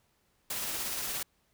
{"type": "noise with tremolo", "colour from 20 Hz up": "white", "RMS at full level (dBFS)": -34, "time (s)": [0.5, 1.23], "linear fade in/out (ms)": 5, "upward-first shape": "sine", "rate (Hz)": 17, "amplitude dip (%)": 25, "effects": ["pink hiss -72 dBFS RMS until 1.53 s"]}